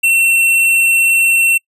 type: tone with hard clipping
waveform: sine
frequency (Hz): 2709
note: E7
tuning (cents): +47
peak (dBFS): -10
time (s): 0.03-1.58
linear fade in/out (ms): 10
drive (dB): 15
effects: noise-tail reverb RT60 0.1 s tail -26 dB re dry + resampled to 32000 Hz